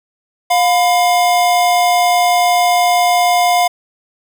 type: tone pair together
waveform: square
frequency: 709 / 1002.7 Hz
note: F5 / B5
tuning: +26 / +26 cents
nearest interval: tritone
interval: 600 cents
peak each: -11 / -20 dBFS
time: 0.5-3.68 s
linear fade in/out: 10 ms
effects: none